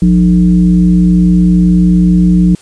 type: tone with frequency modulation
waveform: sine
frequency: 178.1 Hz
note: F3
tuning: 34 cents sharp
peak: -4 dBFS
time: 0.02-2.55 s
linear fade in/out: 2 ms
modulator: 127 Hz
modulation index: 0.61
effects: white hiss -41 dBFS RMS until 2.61 s + resampled to 22050 Hz